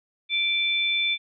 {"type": "tone pair together", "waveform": "sine", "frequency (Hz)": [2349, 3520], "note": ["D7", "A7"], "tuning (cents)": [0, 0], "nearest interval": "perfect fifth", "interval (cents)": 700, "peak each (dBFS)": [-24, -24], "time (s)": [0.29, 1.18], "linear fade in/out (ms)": 50, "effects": []}